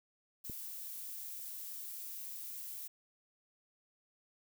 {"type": "noise", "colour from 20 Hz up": "violet", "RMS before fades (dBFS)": -45, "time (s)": [0.44, 2.88], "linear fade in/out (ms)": 10}
{"type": "click", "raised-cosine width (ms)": 3, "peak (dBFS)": -32, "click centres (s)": 0.498}
{"effects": []}